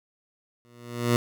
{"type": "tone with exponential growth", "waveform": "15% pulse", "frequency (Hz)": 120, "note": "B2", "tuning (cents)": -49, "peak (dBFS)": -11, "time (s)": [0.65, 1.16], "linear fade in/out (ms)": 0, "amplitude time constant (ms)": 110, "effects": []}